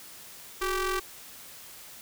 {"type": "ring-modulated tone", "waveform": "sawtooth", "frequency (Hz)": 392, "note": "G4", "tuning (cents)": 0, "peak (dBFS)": -20, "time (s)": [0.61, 1], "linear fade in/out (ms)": 10, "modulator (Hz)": 762, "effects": ["white hiss -47 dBFS RMS until 2.01 s"]}